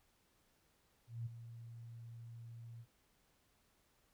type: tone with ADSR envelope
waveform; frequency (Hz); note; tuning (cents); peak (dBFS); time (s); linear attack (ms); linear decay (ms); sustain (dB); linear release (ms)
sine; 116.54; A#2; 0; -38; 1.07-2.86; 190; 17; -11; 55
effects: pink hiss -75 dBFS RMS until 4.13 s